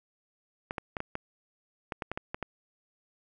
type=clicks; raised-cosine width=0.5 ms; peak=-18 dBFS; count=11; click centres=0.709 / 0.782 / 0.968 / 1.004 / 1.154 / 1.922 / 2.022 / 2.116 / 2.175 / 2.345 / 2.427 s; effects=none